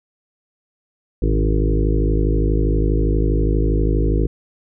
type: harmonic tone with a mistuned harmonic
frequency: 52.4 Hz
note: G#1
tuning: 16 cents sharp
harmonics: 1 / 2 / 3 / 5 / 6 / 7 / 8 / 9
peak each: -16 / -24 / -25 / -27 / -25 / -26 / -28 / -29 dBFS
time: 1.22-4.27 s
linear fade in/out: 5 ms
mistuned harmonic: 2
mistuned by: +49 cents
effects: none